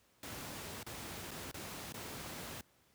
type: noise with dropouts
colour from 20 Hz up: pink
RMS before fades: -45 dBFS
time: 0.23-2.61 s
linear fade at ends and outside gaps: 2 ms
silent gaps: 0.831-0.864 / 1.309-1.313 / 1.514-1.542 / 1.924-1.941 s
effects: pink hiss -70 dBFS RMS until 2.94 s + high-pass 80 Hz 12 dB/octave